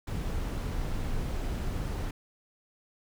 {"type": "noise", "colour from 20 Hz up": "brown", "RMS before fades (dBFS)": -32, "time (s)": [0.07, 2.11], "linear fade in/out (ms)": 5, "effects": []}